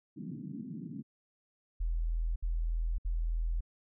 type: band-pass noise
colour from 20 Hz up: white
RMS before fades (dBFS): -42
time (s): 0.16-1.03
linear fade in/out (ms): 20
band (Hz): 140 to 280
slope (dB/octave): 48
type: tone bursts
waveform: sine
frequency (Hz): 41.2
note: E1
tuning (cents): 0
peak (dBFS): -29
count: 3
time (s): 1.8-3.608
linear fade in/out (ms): 10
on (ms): 560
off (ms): 64
effects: none